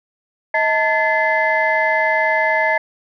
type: tone cluster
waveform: sine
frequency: 634 / 892 / 1723 / 2053 Hz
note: D#5 / A5 / A6 / C7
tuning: +32 / +23 / -37 / -33 cents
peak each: -19 dBFS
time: 0.54-2.78 s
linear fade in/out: 5 ms
effects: tanh soft clip ceiling -5 dBFS